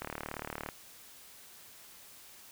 click train, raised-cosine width 0.5 ms, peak -22 dBFS, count 26, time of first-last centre 0.02-0.688 s, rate 37.4 Hz, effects white hiss -54 dBFS RMS until 2.51 s

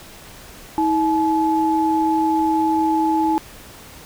sine tone pair together, 320.5 / 857 Hz, E4 / A5, -49 / -46 cents, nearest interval octave + perfect fourth, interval 1703 cents, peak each -18 dBFS, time 0.78-3.38 s, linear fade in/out 0 ms, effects pink hiss -41 dBFS RMS until 4.05 s

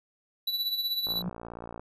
square tone with tremolo, 3951 Hz, B7, in tune, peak -26 dBFS, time 0.47-1.22 s, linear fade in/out 5 ms, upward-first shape sine, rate 16 Hz, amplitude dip 60%
sine tone with exponential growth, 178.2 Hz, F3, 35 cents sharp, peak -26 dBFS, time 1.02-1.29 s, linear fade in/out 5 ms, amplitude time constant 57 ms
click train, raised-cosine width 1 ms, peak -26 dBFS, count 43, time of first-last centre 1.07-1.795 s, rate 57.9 Hz
effects resampled to 32000 Hz

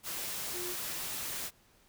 sine tone in noise, 355.7 Hz, F4, 32 cents sharp, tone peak -40 dBFS, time 0.52-0.76 s, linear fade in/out 50 ms, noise white, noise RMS -38 dBFS, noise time 0.03-1.51 s, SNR -5 dB, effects pink hiss -65 dBFS RMS until 1.88 s

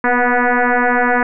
sine tone with frequency modulation, 493.9 Hz, B4, in tune, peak -11 dBFS, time 0.04-1.23 s, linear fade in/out 2 ms, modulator 245 Hz, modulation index 5.8, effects none

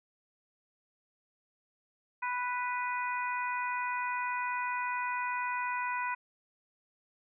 harmonic tone, 493.9 Hz, B4, in tune, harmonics 2 / 3 / 4 / 5, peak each -33 / -38 / -40 / -40 dBFS, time 2.22-6.15 s, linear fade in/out 10 ms, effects none

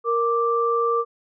sine tone pair together, 466.2 / 1174.8 Hz, A#4 / D6, 0 / 0 cents, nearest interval octave + major third, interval 1600 cents, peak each -21 dBFS, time 0.04-1.05 s, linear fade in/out 50 ms, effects none

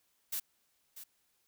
blue noise with echo, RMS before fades -36 dBFS, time 0.32-0.4 s, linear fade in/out 10 ms, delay 640 ms, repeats 1, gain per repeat -12 dB, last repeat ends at 1.04 s, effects white hiss -75 dBFS RMS until 1.47 s

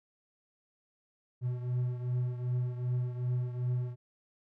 triangle beating tone pair, 123.47 / 126.07 Hz, B2 / B2, 0 / +36 cents, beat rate 2.6 Hz, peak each -29 / -35 dBFS, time 1.41-3.96 s, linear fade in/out 50 ms, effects none

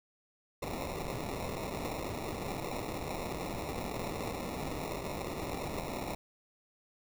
white noise with sample-and-hold, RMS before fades -38 dBFS, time 0.62-6.15 s, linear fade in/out 5 ms, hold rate 1575 Hz, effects none

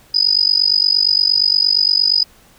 sine tone with amplitude modulation, 4978 Hz, D#8, in tune, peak -7 dBFS, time 0.14-2.24 s, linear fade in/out 10 ms, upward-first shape sine, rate 48.6 Hz, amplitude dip 100%, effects pink hiss -49 dBFS RMS until 2.58 s

